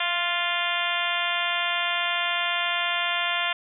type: harmonic tone with a mistuned harmonic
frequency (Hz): 349.2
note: F4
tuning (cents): 0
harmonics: 2 / 3 / 4 / 5 / 6 / 7 / 8 / 9 / 10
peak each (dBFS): -32 / -32 / -32 / -32 / -32 / -32 / -32 / -32 / -32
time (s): 0-3.53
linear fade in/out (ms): 5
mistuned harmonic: 2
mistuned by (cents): -16
effects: none